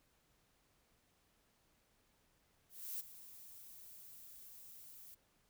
violet noise with ADSR envelope, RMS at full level -42 dBFS, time 2.69-5.15 s, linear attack 310 ms, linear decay 12 ms, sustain -14 dB, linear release 12 ms, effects pink hiss -75 dBFS RMS until 5.49 s

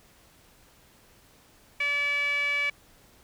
sawtooth tone with band-pass filter, 575 Hz, D5, 37 cents flat, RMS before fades -27 dBFS, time 1.8-2.7 s, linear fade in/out 5 ms, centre 2300 Hz, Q 8.1, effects pink hiss -58 dBFS RMS until 3.23 s

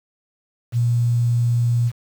sine tone with quantisation, 119 Hz, A#2, 36 cents sharp, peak -15 dBFS, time 0.72-1.92 s, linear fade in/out 50 ms, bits 7, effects none

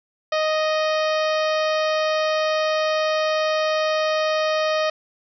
harmonic tone, 622.3 Hz, D#5, in tune, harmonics 1 / 2 / 3 / 4 / 5 / 6 / 7 / 8 / 9, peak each -20 / -26 / -30 / -32 / -34 / -36 / -37 / -38 / -39 dBFS, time 0.32-4.9 s, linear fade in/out 5 ms, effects none

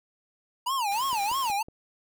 square tone with vibrato, 932.3 Hz, A#5, in tune, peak -26 dBFS, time 0.66-1.63 s, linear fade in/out 10 ms, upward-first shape sine, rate 3.1 Hz, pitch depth 280 cents each way
white noise, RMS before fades -42 dBFS, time 0.91-1.52 s, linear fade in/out 10 ms
click train, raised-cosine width 2 ms, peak -31 dBFS, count 4, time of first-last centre 1.13-1.685 s, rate 5.41 Hz
effects none

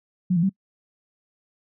sine tone with pitch steps, 181.8 / 167.2 / 192.9 Hz, F#3 / E3 / G3, -30 / +25 / -28 cents, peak -17 dBFS, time 0.3-0.495 s, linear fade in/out 10 ms, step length 65 ms, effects noise-tail reverb RT60 0.1 s tail -26 dB re dry

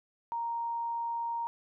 sine tone, 932.3 Hz, A#5, in tune, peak -31 dBFS, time 0.32-1.47 s, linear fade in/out 0 ms, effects none

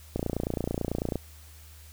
click train, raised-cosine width 2 ms, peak -15 dBFS, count 30, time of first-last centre 0.16-1.157 s, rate 29.1 Hz, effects added 77 Hz sine -48 dBFS peak until 1.92 s + white hiss -54 dBFS RMS until 1.92 s

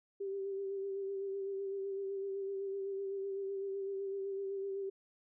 sine tone with vibrato, 392 Hz, G4, in tune, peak -36 dBFS, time 0.2-4.9 s, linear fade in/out 10 ms, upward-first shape sine, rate 7.9 Hz, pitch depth 28 cents each way, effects none

